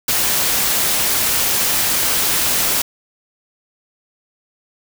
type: noise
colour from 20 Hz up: white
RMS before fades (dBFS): -17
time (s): 0.08-2.82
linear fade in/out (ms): 5
effects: none